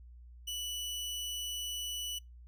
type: tone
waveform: sawtooth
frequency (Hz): 2960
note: F#7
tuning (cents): 0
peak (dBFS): -33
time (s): 0.47-2.19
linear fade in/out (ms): 10
effects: noise-tail reverb RT60 0.2 s tail -25 dB re dry + added 60 Hz sine -50 dBFS peak until 2.47 s